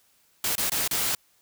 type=noise with dropouts; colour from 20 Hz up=white; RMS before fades=-26 dBFS; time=0.44-1.15 s; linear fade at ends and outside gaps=2 ms; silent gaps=0.554-0.58 / 0.697-0.718 / 0.877-0.911 s; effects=white hiss -64 dBFS RMS until 1.41 s